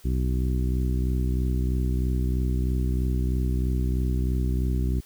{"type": "harmonic tone", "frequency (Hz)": 63.1, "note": "B1", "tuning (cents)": 38, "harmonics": [1, 2, 3, 4, 5, 6], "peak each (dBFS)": [-23, -29, -33, -35, -37, -39], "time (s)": [0.04, 5.01], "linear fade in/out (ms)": 20, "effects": ["white hiss -54 dBFS RMS until 5.05 s"]}